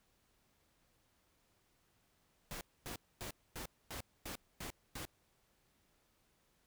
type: noise bursts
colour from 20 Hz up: pink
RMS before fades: -45 dBFS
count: 8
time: 2.51-5.052 s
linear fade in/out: 0 ms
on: 99 ms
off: 250 ms
effects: pink hiss -75 dBFS RMS until 6.66 s